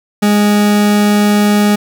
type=tone; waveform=40% pulse; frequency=207.2 Hz; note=G#3; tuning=4 cents flat; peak=-7 dBFS; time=0.22-1.76 s; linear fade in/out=10 ms; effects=8-bit